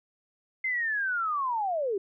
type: linear sweep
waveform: sine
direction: down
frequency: 2096 to 370 Hz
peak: -26 dBFS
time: 0.64-1.98 s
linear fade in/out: 5 ms
effects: none